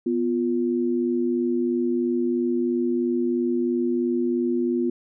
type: tone pair together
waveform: sine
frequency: 246.9 / 349.9 Hz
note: B3 / F4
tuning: 0 / +3 cents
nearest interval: tritone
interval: 603 cents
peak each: -23 dBFS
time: 0.06-4.9 s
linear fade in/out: 5 ms
effects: none